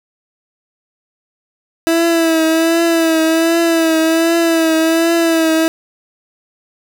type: tone with vibrato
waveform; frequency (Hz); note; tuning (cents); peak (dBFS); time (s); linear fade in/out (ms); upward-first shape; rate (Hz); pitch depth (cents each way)
30% pulse; 327.9; E4; -9; -8; 1.87-5.68; 0; triangle; 1.3; 49
effects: none